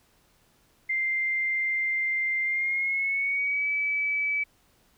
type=tone with pitch glide; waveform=sine; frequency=2093 to 2296 Hz; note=C7 to D7; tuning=0 to -40 cents; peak=-24 dBFS; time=0.89-4.44 s; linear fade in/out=10 ms; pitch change=+160 cents; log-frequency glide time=2.44-3.69 s; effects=pink hiss -64 dBFS RMS until 4.97 s